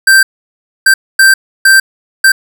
square tone bursts at uneven times, 1567 Hz, G6, 1 cent flat, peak -3 dBFS, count 5, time 0.07-0.23 / 0.86-0.94 / 1.19-1.34 / 1.65-1.8 / 2.24-2.32 s, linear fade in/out 5 ms, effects none

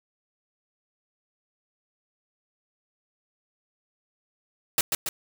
white noise with echo, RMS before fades -21 dBFS, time 4.78-4.81 s, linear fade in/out 2 ms, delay 140 ms, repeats 2, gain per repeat -4 dB, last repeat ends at 5.09 s, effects none

